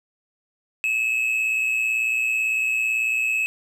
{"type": "tone with amplitude modulation", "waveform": "triangle", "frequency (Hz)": 2581, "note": "E7", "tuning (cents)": -37, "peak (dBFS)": -16, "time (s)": [0.84, 3.46], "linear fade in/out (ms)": 0, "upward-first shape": "sine", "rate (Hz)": 118, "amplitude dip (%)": 50, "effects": []}